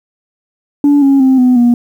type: tone with pitch steps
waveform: sine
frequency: 287.6 / 274.9 / 262.8 / 251.2 / 240.2 Hz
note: D4 / C#4 / C4 / B3 / B3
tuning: -36 / -14 / +8 / +30 / -48 cents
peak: -3 dBFS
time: 0.84-1.74 s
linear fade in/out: 2 ms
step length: 180 ms
effects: tanh soft clip ceiling -3 dBFS + 7-bit